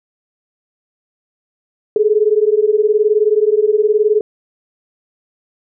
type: beating tone pair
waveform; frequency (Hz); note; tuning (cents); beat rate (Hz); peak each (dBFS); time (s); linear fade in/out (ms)
sine; 415.3 / 434.3; G#4 / A4; 0 / -23; 19; -13; 1.96-4.21; 2
effects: none